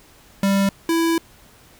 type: tone pair in turn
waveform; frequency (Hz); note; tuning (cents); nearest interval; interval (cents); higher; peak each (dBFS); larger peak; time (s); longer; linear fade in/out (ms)
square; 196.9 / 331.1; G3 / E4; +8 / +8; major sixth; 900; second; -16 / -17; first; 0.43-0.69 / 0.89-1.18; second; 2
effects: pink hiss -50 dBFS RMS until 1.79 s